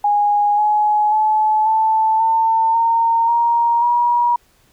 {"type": "tone with pitch steps", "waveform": "sine", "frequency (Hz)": [825, 842.8, 861, 879.6, 898.6, 918, 937.9, 958.1], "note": ["G#5", "G#5", "A5", "A5", "A5", "A#5", "A#5", "A#5"], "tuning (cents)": [-12, 25, -38, -1, 36, -27, 10, 47], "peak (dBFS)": -12, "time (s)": [0.04, 4.36], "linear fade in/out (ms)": 5, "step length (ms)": 540, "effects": ["pink hiss -56 dBFS RMS until 4.72 s"]}